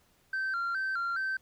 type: tone with vibrato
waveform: sine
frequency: 1463 Hz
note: F#6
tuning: 20 cents flat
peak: -27 dBFS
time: 0.33-1.37 s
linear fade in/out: 5 ms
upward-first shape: square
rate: 2.4 Hz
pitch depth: 100 cents each way
effects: tanh soft clip ceiling -28 dBFS + pink hiss -67 dBFS RMS until 1.41 s